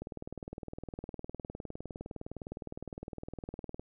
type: click train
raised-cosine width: 2 ms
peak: -27 dBFS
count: 75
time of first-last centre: 0.02-3.796 s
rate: 19.6 Hz
effects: none